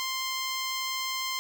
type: tone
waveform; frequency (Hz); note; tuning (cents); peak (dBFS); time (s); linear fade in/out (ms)
10% pulse; 1049; C6; +4; -21; 0-1.39; 0
effects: none